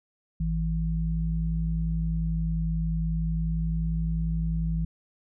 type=tone pair together; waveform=sine; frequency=54.17 / 162.9 Hz; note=A1 / E3; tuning=-26 / -20 cents; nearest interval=octave + perfect fifth; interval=1906 cents; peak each=-27 dBFS; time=0.4-4.85 s; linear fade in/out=5 ms; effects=none